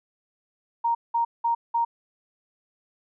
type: tone bursts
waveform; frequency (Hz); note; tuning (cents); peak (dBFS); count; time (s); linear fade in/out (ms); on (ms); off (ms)
sine; 932.3; A#5; 0; -20; 4; 0.84-1.85; 10; 110; 190
effects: none